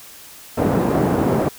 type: band-pass noise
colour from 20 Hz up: pink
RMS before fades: -18 dBFS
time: 0.57-1.49 s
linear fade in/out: 10 ms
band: 150 to 690 Hz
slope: 12 dB/octave
effects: white hiss -41 dBFS RMS until 1.58 s